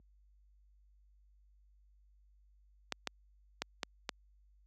clicks, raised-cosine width 0.2 ms, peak -17 dBFS, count 5, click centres 2.923 / 3.073 / 3.62 / 3.832 / 4.092 s, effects added 50 Hz sine -39 dBFS peak until 4.66 s + high-pass 200 Hz 12 dB/octave

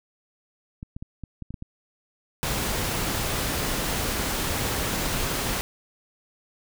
clicks, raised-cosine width 5 ms, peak -23 dBFS, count 8, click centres 0.829 / 0.965 / 1.025 / 1.237 / 1.423 / 1.506 / 1.542 / 1.624 s
pink noise, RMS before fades -27 dBFS, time 2.43-5.61 s, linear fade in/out 0 ms
effects none

